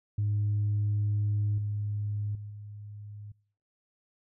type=tone with level steps; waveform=sine; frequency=103.83 Hz; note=G#2; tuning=in tune; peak=-24 / -29 / -39 / -41 dBFS; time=0.18-3.32 s; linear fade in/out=5 ms; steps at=1.58 / 2.35 / 2.5 s; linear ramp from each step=2 ms; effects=noise-tail reverb RT60 0.6 s tail -25 dB re dry + tanh soft clip ceiling -22 dBFS